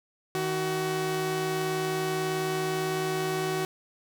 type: tone pair together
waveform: sawtooth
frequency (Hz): 157.75 / 375.2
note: D#3 / F#4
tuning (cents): +24 / +24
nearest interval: octave + minor third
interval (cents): 1500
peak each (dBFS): -29 / -24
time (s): 0.35-3.65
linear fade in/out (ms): 0
effects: none